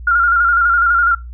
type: tone with vibrato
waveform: sine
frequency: 1400 Hz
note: F6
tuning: 4 cents sharp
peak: -9 dBFS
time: 0.07-1.15 s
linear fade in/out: 5 ms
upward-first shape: square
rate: 12 Hz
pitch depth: 39 cents each way
effects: noise-tail reverb RT60 0.2 s tail -20 dB re dry + added 60 Hz sine -28 dBFS peak until 1.33 s